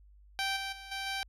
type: tone with level steps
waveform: 10% pulse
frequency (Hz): 780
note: G5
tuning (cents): -9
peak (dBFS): -22 / -27 / -37 / -27 / -25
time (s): 0.39-1.23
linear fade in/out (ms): 0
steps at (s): 0.56 / 0.72 / 0.91 / 1.06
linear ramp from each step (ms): 10
effects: added 50 Hz sine -55 dBFS peak until 1.28 s + low-pass 9000 Hz 12 dB/octave